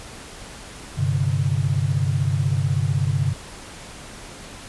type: chord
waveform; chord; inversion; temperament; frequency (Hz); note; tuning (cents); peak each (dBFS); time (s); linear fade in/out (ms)
sine; G suspended fourth; none; equal; 98 / 130.81 / 146.83; G2 / C3 / D3; 0 / 0 / 0; -23 / -22 / -23; 0.97-3.34; 20
effects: pink hiss -39 dBFS RMS until 4.68 s + resampled to 24000 Hz